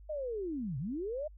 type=linear two-way sweep; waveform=sine; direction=down then up; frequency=630 to 120.5 to 630 Hz; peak=-34 dBFS; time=0.09-1.28 s; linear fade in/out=10 ms; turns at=0.78 s; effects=added 50 Hz sine -50 dBFS peak until 1.37 s